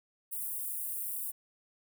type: high-pass noise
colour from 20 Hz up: white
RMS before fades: -37 dBFS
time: 0.31-1.32 s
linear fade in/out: 20 ms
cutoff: 9000 Hz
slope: 48 dB/octave
effects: none